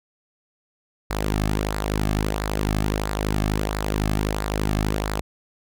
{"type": "tone with flanger", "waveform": "sawtooth", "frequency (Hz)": 51.91, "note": "G#1", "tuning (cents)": 0, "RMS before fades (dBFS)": -24, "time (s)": [1.1, 5.21], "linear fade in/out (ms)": 5, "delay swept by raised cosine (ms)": [0.32, 2.12], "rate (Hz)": 1.5, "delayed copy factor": -0.55, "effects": []}